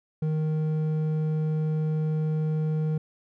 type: tone with hard clipping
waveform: sine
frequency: 155.56 Hz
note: D#3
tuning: in tune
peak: -25 dBFS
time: 0.22-2.98 s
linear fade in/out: 5 ms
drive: 6 dB
effects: none